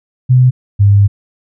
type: tone pair in turn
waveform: sine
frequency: 127 / 100.8 Hz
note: B2 / G2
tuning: +49 / +49 cents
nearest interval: major third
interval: 400 cents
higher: first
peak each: -4 dBFS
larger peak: neither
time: 0.29-0.51 / 0.79-1.08 s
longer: second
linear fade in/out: 20 ms
effects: none